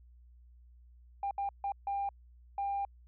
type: tone bursts at uneven times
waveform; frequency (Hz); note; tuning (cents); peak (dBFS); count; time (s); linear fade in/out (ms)
sine; 798; G5; +31; -30; 5; 1.23-1.31 / 1.38-1.49 / 1.64-1.72 / 1.87-2.09 / 2.58-2.85; 2
effects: tanh soft clip ceiling -28 dBFS + added 60 Hz sine -55 dBFS peak until 3.07 s